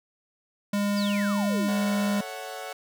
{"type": "tone", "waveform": "square", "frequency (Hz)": 203.4, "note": "G#3", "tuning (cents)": -36, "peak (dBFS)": -24, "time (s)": [0.73, 2.21], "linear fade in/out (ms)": 5}
{"type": "exponential sweep", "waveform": "sine", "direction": "down", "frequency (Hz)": [5260, 246.4], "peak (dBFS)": -33, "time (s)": [0.96, 1.7], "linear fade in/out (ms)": 20}
{"type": "chord", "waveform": "sawtooth", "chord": "F# minor seventh", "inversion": "first", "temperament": "equal", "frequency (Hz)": [440, 554.4, 659.3, 740], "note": ["A4", "C#5", "E5", "F#5"], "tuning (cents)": [0, 0, 0, 0], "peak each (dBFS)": [-38, -36, -40, -34], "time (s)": [1.68, 2.73], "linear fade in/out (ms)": 5}
{"effects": []}